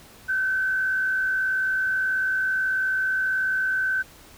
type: tone with frequency modulation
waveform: sine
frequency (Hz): 1531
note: G6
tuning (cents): -41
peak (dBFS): -21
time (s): 0.28-4.03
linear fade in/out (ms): 20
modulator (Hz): 58.4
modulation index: 0.49
effects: pink hiss -49 dBFS RMS until 4.37 s